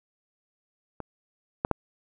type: clicks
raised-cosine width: 1 ms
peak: -21 / -10 / -8 dBFS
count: 3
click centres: 1.003 / 1.649 / 1.713 s
effects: none